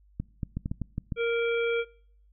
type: clicks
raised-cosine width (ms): 5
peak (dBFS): -18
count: 8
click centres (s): 0.2 / 0.432 / 0.57 / 0.659 / 0.715 / 0.817 / 0.981 / 1.122
type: harmonic tone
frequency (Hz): 466.2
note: A#4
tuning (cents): 0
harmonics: 1 / 3 / 5 / 7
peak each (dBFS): -25 / -35 / -34 / -42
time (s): 1.16-1.85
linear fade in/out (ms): 50
effects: noise-tail reverb RT60 0.6 s tail -24 dB re dry + added 50 Hz sine -57 dBFS peak until 2.32 s